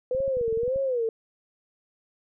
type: tone with vibrato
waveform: sine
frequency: 493.9 Hz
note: B4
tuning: in tune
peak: -23 dBFS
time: 0.11-1.09 s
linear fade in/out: 2 ms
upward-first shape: sine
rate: 1.8 Hz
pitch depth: 170 cents each way
type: clicks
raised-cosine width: 5 ms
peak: -29 dBFS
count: 11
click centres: 0.149 / 0.204 / 0.279 / 0.37 / 0.412 / 0.48 / 0.527 / 0.574 / 0.633 / 0.679 / 0.76 s
effects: none